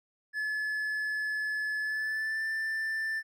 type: tone with pitch glide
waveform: triangle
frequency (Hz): 1718 to 1773.5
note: A6 to A6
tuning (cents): -42 to +13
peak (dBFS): -28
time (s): 0.33-3.23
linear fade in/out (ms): 50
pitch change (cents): +55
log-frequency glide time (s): 1.8-2.45
effects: none